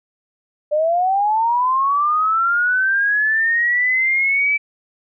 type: linear sweep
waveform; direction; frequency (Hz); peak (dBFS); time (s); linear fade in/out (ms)
sine; up; 587.3 to 2318; -14; 0.71-4.58; 20
effects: none